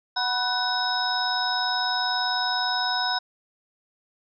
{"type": "tone cluster", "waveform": "sine", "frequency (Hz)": [741, 979, 1494, 3791, 5190], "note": ["F#5", "B5", "F#6", "A#7", "E8"], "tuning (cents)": [2, -15, 16, 28, -28], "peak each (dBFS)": -29, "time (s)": [0.16, 3.19], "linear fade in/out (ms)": 10, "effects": []}